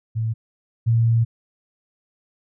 sine tone pair in turn, 112.1 / 115.19 Hz, A2 / A#2, +33 / -20 cents, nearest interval unison, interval 47 cents, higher second, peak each -20 / -14 dBFS, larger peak second, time 0.15-0.34 / 0.86-1.25 s, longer second, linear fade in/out 20 ms, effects none

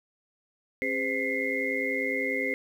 sine tone cluster, 270.3 / 406.2 / 513 / 2020 / 2130 Hz, C#4 / G#4 / C5 / B6 / C7, -44 / -38 / -34 / +39 / +30 cents, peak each -34 / -35 / -33 / -33 / -30 dBFS, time 0.82-2.54 s, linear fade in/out 0 ms, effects 9-bit

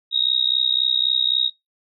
sine tone with amplitude modulation, 3759 Hz, A#7, 14 cents sharp, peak -12 dBFS, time 0.11-1.51 s, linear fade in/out 50 ms, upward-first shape sine, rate 63.8 Hz, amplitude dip 95%, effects noise-tail reverb RT60 0.2 s tail -26 dB re dry

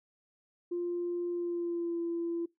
sine tone with pitch glide, 349.2 to 338.7 Hz, F4 to E4, 0 to +47 cents, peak -30 dBFS, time 0.71-2.46 s, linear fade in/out 10 ms, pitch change -53 cents, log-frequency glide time 1.31-2 s, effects noise-tail reverb RT60 0.2 s tail -24 dB re dry + tanh soft clip ceiling -26 dBFS

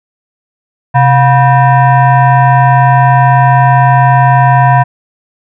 sine tone with frequency modulation, 131.1 Hz, C3, 4 cents sharp, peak -3 dBFS, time 0.94-4.84 s, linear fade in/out 20 ms, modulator 844 Hz, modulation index 1.2, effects none

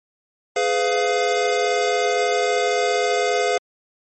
square chord, F diminished, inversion first, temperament just, 419.1 / 502.9 / 698.5 Hz, Ab4 / Cb5 / F5, +16 / +31 / 0 cents, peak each -23 dBFS, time 0.56-3.58 s, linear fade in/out 5 ms, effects MP3 32 kbps

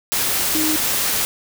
sine tone in noise, 311.1 Hz, D#4, in tune, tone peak -20 dBFS, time 0.55-0.76 s, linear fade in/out 0 ms, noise white, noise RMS -20 dBFS, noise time 0.12-1.25 s, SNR -3 dB, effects none

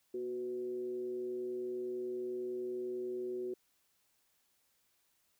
sine tone with frequency modulation, 370 Hz, F#4, in tune, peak -36 dBFS, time 0.14-3.54 s, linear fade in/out 5 ms, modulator 129 Hz, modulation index 0.39, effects white hiss -75 dBFS RMS until 5.39 s

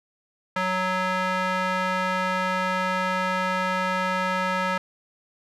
square tone with band-pass filter, 185.2 Hz, F#3, 2 cents sharp, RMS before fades -25 dBFS, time 0.56-4.78 s, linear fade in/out 5 ms, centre 1400 Hz, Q 1.3, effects none

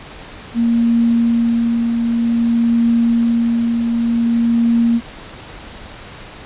sine tone with tremolo, 233.1 Hz, A#3, in tune, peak -10 dBFS, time 0.54-5.01 s, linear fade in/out 50 ms, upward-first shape triangle, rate 0.53 Hz, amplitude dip 40%, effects pink hiss -35 dBFS RMS until 6.45 s + resampled to 8000 Hz

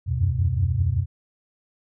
sine tone cluster, 74.9 / 87 / 92.1 / 97.7 / 125.3 Hz, D2 / F2 / F#2 / G2 / B2, +35 / -6 / -7 / -5 / +25 cents, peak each -27 / -25 / -23 / -31 / -24 dBFS, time 0.06-1.06 s, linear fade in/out 50 ms, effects tanh soft clip ceiling -9 dBFS

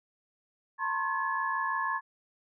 sine tone cluster, 905 / 1011 / 1077 / 1709 Hz, A5 / B5 / C6 / G#6, +48 / +40 / +50 / +49 cents, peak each -36 / -38 / -31 / -33 dBFS, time 0.78-2.01 s, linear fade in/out 50 ms, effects none

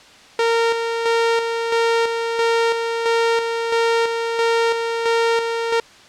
sawtooth tone with tremolo, 460.8 Hz, A#4, 20 cents flat, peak -11 dBFS, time 0.39-5.8 s, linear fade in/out 2 ms, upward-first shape square, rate 1.5 Hz, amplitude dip 45%, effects white hiss -45 dBFS RMS until 6.08 s + low-pass 5000 Hz 12 dB/octave

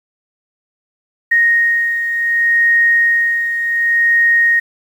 sine beating tone pair, 1864.7 / 1865.37 Hz, A#6 / A#6, 0 / +1 cents, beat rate 0.67 Hz, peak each -11 / -19 dBFS, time 1.31-4.6 s, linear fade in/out 10 ms, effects 7-bit

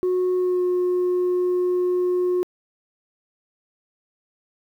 sine tone with pitch glide, 365.4 to 360.4 Hz, F#4 to F#4, -22 to -45 cents, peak -16 dBFS, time 0.03-2.43 s, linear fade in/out 0 ms, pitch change -23 cents, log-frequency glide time 0.36-0.64 s, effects tanh soft clip ceiling -17 dBFS + 9-bit

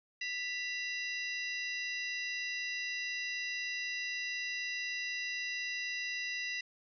harmonic tone with a mistuned harmonic, 988 Hz, B5, in tune, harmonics 2 / 3 / 4 / 5 / 6, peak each -38 / -40 / -46 / -45 / -50 dBFS, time 0.21-6.61 s, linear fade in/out 5 ms, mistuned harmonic 3, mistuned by -130 cents, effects none

